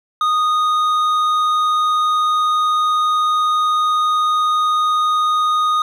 sine tone with hard clipping, 1238 Hz, D#6, 9 cents flat, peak -15 dBFS, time 0.21-5.82 s, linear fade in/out 2 ms, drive 6 dB, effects none

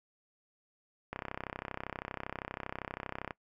click train, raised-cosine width 0.5 ms, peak -22 dBFS, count 72, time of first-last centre 1.13-3.308 s, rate 32.6 Hz, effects noise-tail reverb RT60 0.1 s tail -21 dB re dry

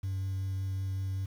sine tone with vibrato, 95.9 Hz, G2, 37 cents flat, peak -28 dBFS, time 0.03-1.26 s, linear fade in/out 10 ms, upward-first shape triangle, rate 5.3 Hz, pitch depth 10 cents each way, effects tanh soft clip ceiling -30 dBFS + 9-bit

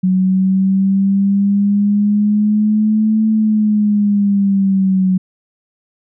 sine linear two-way sweep, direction up then down, 185 to 219 to 185 Hz, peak -10 dBFS, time 0.03-5.18 s, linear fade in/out 10 ms, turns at 3.28 s, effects none

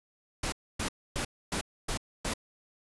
pink noise bursts, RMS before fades -32 dBFS, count 6, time 0.43-2.338 s, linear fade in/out 5 ms, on 93 ms, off 270 ms, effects resampled to 24000 Hz

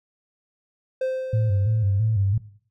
triangle tone with exponential decay, 520 Hz, C5, 11 cents flat, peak -19 dBFS, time 1.01-2.3 s, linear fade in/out 5 ms, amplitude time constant 280 ms
sine tone with vibrato, 104 Hz, G#2, 3 cents sharp, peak -18 dBFS, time 1.33-2.38 s, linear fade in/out 5 ms, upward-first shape square, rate 3 Hz, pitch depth 100 cents each way
effects noise-tail reverb RT60 0.5 s tail -17 dB re dry

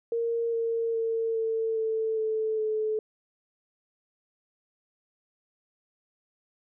sine tone with pitch steps, 463.9 / 458.6 / 453.3 / 448.1 / 443 / 437.9 / 432.8 Hz, A#4 / A#4 / A#4 / A4 / A4 / A4 / A4, -8 / -28 / -48 / +32 / +12 / -8 / -29 cents, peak -25 dBFS, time 0.12-2.99 s, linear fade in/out 2 ms, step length 410 ms, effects none

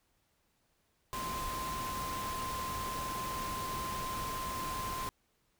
sine tone in noise, 1041 Hz, C6, 9 cents flat, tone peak -37 dBFS, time 1.13-5.09 s, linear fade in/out 0 ms, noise pink, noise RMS -41 dBFS, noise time 1.13-5.09 s, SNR +1 dB, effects pink hiss -75 dBFS RMS until 5.59 s

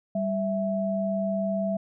sine tone pair together, 196.01 / 659.3 Hz, G3 / E5, 0 / 0 cents, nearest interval octave + major sixth, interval 2100 cents, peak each -27 dBFS, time 0.15-1.77 s, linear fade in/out 5 ms, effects none

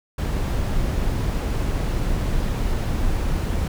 brown noise, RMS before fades -22 dBFS, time 0.18-3.68 s, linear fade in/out 5 ms, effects none

